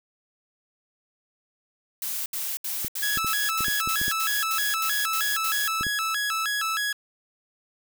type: noise bursts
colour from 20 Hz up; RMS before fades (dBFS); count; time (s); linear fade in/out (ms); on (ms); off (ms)
blue; -30; 12; 2.02-5.681; 2; 240; 71
type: clicks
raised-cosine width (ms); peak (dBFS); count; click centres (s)
3; -22; 10; 2.847 / 3.173 / 3.246 / 3.607 / 3.683 / 3.875 / 4.015 / 4.081 / 5.81 / 5.867
type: tone with vibrato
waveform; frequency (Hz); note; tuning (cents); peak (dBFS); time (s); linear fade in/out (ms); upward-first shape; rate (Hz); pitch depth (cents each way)
sawtooth; 1480; F#6; 0; -21; 3.02-6.93; 10; square; 3.2; 210
effects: none